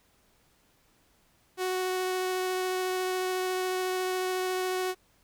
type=tone with vibrato; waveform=sawtooth; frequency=370 Hz; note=F#4; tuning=in tune; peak=-24 dBFS; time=1.57-4.95 s; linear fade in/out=50 ms; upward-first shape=triangle; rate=14 Hz; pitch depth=9 cents each way; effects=pink hiss -66 dBFS RMS until 5.23 s